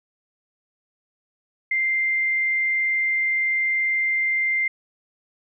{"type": "tone", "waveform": "sine", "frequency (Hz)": 2093, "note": "C7", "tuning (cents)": 0, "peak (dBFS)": -19, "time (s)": [1.71, 4.68], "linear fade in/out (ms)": 5, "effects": []}